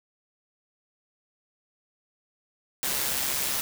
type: noise with amplitude modulation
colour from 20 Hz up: white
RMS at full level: -26 dBFS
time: 2.83-3.61 s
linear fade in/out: 0 ms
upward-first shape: sine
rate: 136 Hz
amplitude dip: 45%
effects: none